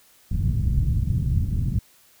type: low-pass noise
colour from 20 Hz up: white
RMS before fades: -22 dBFS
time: 0.31-1.79 s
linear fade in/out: 5 ms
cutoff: 140 Hz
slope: 24 dB/octave
effects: white hiss -56 dBFS RMS until 2.2 s